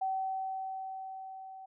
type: tone with level ramp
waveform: sine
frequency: 764 Hz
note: G5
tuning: 45 cents flat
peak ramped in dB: -29 to -45 dBFS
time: 0.01-1.66 s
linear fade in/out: 10 ms
effects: none

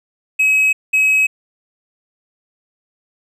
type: tone pair in turn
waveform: triangle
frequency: 2550 / 2550 Hz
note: D#7 / D#7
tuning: +42 / +42 cents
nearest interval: unison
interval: 0 cents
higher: neither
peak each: -9 dBFS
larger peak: neither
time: 0.39-0.73 / 0.93-1.27 s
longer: neither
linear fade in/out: 10 ms
effects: none

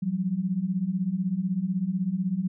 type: beating tone pair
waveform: sine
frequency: 174.5 / 190.5 Hz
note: F3 / G3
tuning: -1 / -49 cents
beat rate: 16 Hz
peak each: -29 / -26 dBFS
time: 0.02-2.48 s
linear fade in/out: 10 ms
effects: none

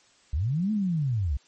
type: linear two-way sweep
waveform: sine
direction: up then down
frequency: 60.6 to 220 to 60.6 Hz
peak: -23 dBFS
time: 0.33-1.37 s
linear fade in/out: 5 ms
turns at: 0.72 s
effects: white hiss -60 dBFS RMS until 1.47 s + MP3 32 kbps

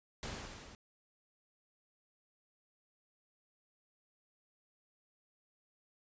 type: noise with level ramp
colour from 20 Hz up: pink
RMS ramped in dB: -41 to -55 dBFS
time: 0.23-0.75 s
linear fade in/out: 0 ms
effects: resampled to 16000 Hz

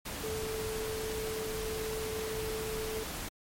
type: tone in noise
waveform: sine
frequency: 437.9 Hz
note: A4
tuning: 8 cents flat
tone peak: -35 dBFS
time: 0.23-3.04 s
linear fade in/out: 10 ms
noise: pink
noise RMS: -39 dBFS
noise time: 0.05-3.29 s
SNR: +1 dB
effects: MP3 64 kbps

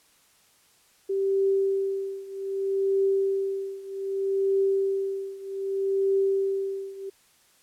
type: tone with tremolo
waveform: sine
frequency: 390 Hz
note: G4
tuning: 9 cents flat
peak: -19 dBFS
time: 1.09-7.1 s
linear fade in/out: 10 ms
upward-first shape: triangle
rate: 0.64 Hz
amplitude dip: 90%
effects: white hiss -61 dBFS RMS until 7.62 s + low-pass 12000 Hz 12 dB/octave

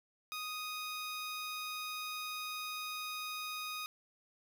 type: tone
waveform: 15% pulse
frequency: 1244.5 Hz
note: D#6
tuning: in tune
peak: -33 dBFS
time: 0.32-3.86 s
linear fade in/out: 0 ms
effects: none

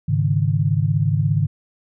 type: chord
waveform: sine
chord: Ab suspended fourth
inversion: none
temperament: equal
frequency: 103.83 / 138.59 / 155.56 Hz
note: Ab2 / Db3 / Eb3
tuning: 0 / 0 / 0 cents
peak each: -20 dBFS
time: 0.08-1.47 s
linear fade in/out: 10 ms
effects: none

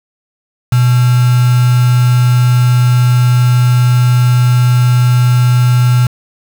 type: tone with quantisation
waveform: sine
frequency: 123.47 Hz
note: B2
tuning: in tune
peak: -6 dBFS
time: 0.72-6.07 s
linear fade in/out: 5 ms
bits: 3
effects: none

